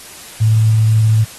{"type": "tone with quantisation", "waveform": "sine", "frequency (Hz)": 109.9, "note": "A2", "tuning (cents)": -2, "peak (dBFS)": -8, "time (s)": [0.4, 1.25], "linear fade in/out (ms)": 20, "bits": 6, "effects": ["white hiss -35 dBFS RMS until 1.38 s", "AAC 32 kbps"]}